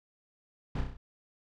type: noise with echo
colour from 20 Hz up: brown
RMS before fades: -30 dBFS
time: 0.75-0.81 s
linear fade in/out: 5 ms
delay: 32 ms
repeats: 5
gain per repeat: -4 dB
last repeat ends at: 0.97 s
effects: low-pass 4000 Hz 12 dB/octave